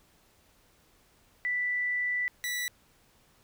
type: tone pair in turn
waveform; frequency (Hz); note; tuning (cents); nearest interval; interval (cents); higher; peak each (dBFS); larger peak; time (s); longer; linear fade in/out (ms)
sine / sawtooth; 1975.5 / 1963; B6 / B6; 0 / -11; unison; 11; first; -27; neither; 1.45-2.28 / 2.44-2.68; first; 0
effects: pink hiss -64 dBFS RMS until 3.43 s